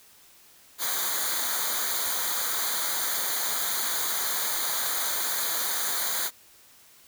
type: noise with comb filter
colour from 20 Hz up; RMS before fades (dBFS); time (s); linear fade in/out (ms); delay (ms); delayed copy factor
white; -28; 0.78-6.31; 50; 0.37; -0.9
effects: white hiss -55 dBFS RMS until 7.07 s